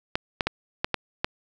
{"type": "clicks", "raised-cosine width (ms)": 0.3, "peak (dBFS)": -7, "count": 6, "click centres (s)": [0.155, 0.408, 0.47, 0.845, 0.943, 1.245], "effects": []}